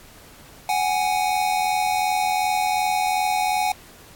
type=tone pair together; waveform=square; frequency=746 / 828.7 Hz; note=F#5 / G#5; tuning=+14 / -4 cents; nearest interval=major second; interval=182 cents; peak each=-23 dBFS; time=0.69-3.72 s; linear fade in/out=2 ms; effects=pink hiss -47 dBFS RMS until 4.15 s + AAC 64 kbps